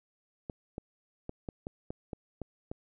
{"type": "clicks", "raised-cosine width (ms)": 2, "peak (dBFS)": -24, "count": 9, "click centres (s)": [0.498, 0.781, 1.294, 1.488, 1.669, 1.905, 2.132, 2.417, 2.715], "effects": []}